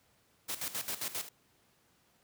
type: noise with tremolo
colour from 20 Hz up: white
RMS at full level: -36 dBFS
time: 0.48-1.29 s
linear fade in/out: 20 ms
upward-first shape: square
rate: 7.5 Hz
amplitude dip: 75%
effects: pink hiss -69 dBFS RMS until 2.23 s + high-pass 80 Hz 12 dB/octave